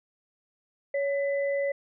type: tone pair together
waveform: sine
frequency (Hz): 559.7 / 2005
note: C#5 / B6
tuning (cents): +17 / +26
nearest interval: octave + minor seventh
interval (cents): 2209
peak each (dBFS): -25 / -35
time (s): 0.94-1.72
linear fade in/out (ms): 5
effects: none